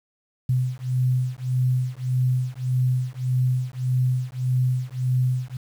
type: beating tone pair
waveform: sine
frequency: 126.3 / 128 Hz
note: B2 / C3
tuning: +39 / -38 cents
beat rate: 1.7 Hz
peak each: -23 dBFS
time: 0.49-5.57 s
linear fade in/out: 5 ms
effects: 8-bit